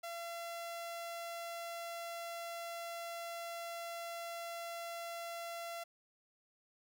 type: tone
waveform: sawtooth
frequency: 680 Hz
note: F5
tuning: 46 cents flat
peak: -38 dBFS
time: 0.03-5.84 s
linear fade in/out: 10 ms
effects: none